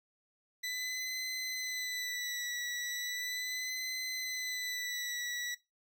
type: tone with vibrato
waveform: 20% pulse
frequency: 1989 Hz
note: B6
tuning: 12 cents sharp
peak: -31 dBFS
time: 0.63-5.55 s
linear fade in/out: 10 ms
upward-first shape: sine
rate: 0.37 Hz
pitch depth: 39 cents each way
effects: noise-tail reverb RT60 0.2 s tail -17 dB re dry